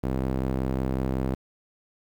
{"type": "tone with band-pass filter", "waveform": "sawtooth", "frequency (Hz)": 65.41, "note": "C2", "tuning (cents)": 0, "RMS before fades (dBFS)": -27, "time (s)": [0.03, 1.35], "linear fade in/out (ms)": 10, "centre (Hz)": 280, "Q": 0.63, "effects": ["8-bit"]}